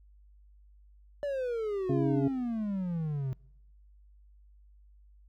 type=exponential sweep; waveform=triangle; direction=down; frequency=587.3 to 128 Hz; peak=-28 dBFS; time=1.23-3.33 s; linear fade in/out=0 ms
type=harmonic tone; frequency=136.6 Hz; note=C#3; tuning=25 cents flat; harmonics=1 / 2 / 3 / 5; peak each=-29 / -30 / -33 / -40 dBFS; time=1.89-2.28 s; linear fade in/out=5 ms
effects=noise-tail reverb RT60 0.9 s tail -26 dB re dry + added 50 Hz sine -55 dBFS peak until 5.28 s

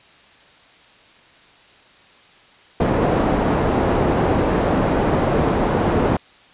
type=low-pass noise; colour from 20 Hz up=white; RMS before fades=-18 dBFS; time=2.8-6.17 s; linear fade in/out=5 ms; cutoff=600 Hz; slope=12 dB/octave; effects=white hiss -49 dBFS RMS until 6.53 s + resampled to 8000 Hz

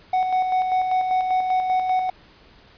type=tone with tremolo; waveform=triangle; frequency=743 Hz; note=F#5; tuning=7 cents sharp; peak=-15 dBFS; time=0.13-2.1 s; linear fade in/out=5 ms; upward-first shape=square; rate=5.1 Hz; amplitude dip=40%; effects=pink hiss -51 dBFS RMS until 2.77 s + resampled to 11025 Hz

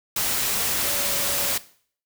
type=tone in noise; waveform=sine; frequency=570 Hz; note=C#5; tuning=48 cents sharp; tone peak=-35 dBFS; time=0.84-1.54 s; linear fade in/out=5 ms; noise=white; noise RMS=-24 dBFS; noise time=0.16-1.58 s; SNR=-14 dB; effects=noise-tail reverb RT60 0.5 s tail -17 dB re dry

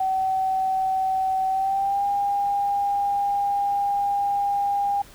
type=tone with pitch glide; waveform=sine; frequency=761 to 805.8 Hz; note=F#5 to G5; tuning=+48 to +48 cents; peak=-20 dBFS; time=0-5.02 s; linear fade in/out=5 ms; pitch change=+100 cents; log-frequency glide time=1.48-2.05 s; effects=pink hiss -48 dBFS RMS until 5.14 s

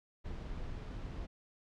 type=noise; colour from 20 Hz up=brown; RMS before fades=-42 dBFS; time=0.24-1.27 s; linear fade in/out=20 ms; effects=low-pass 5000 Hz 12 dB/octave

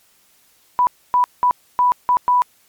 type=tone bursts at uneven times; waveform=sine; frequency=987.8 Hz; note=B5; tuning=in tune; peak=-11 dBFS; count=6; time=0.79-0.87 / 1.14-1.24 / 1.43-1.51 / 1.79-1.92 / 2.09-2.17 / 2.28-2.42 s; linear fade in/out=0 ms; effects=white hiss -56 dBFS RMS until 2.68 s + MP3 96 kbps

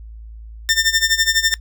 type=tone with tremolo; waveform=15% pulse; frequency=1800 Hz; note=A6; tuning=39 cents sharp; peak=-5 dBFS; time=0.69-1.54 s; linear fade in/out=0 ms; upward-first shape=sine; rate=12 Hz; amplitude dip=85%; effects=noise-tail reverb RT60 0.1 s tail -22 dB re dry + added 55 Hz sine -33 dBFS peak until 1.6 s

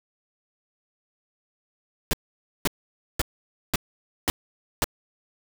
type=noise bursts; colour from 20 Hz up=pink; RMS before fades=-22 dBFS; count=6; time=2.11-4.842 s; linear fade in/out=0 ms; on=22 ms; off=520 ms; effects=none

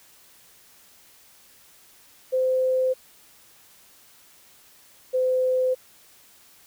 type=tone pair in turn; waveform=sine; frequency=516 / 512.1 Hz; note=C5 / C5; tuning=-24 / -37 cents; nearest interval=unison; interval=13 cents; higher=first; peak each=-19 dBFS; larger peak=neither; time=2.32-2.94 / 5.13-5.75 s; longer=neither; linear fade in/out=20 ms; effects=white hiss -54 dBFS RMS until 6.66 s

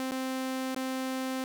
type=tone with dropouts; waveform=sawtooth; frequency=261.1 Hz; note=C4; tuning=3 cents flat; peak=-27 dBFS; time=0-1.44 s; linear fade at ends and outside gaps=0 ms; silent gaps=0.11-0.118 / 0.746-0.763 s; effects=none

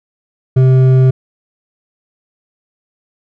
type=tone with hard clipping; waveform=triangle; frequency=130 Hz; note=C3; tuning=11 cents flat; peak=-7 dBFS; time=0.56-1.11 s; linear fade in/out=10 ms; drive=11 dB; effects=none

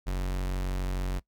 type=tone; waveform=45% pulse; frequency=46.25 Hz; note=F#1; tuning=in tune; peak=-28 dBFS; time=0.06-1.2 s; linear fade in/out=20 ms; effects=noise-tail reverb RT60 0.1 s tail -20 dB re dry

